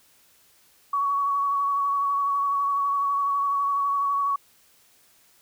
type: tone with vibrato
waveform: sine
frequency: 1123 Hz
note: C#6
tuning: 22 cents sharp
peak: -21 dBFS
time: 0.93-4.36 s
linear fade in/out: 5 ms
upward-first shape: sine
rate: 12 Hz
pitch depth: 20 cents each way
effects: white hiss -59 dBFS RMS until 5.41 s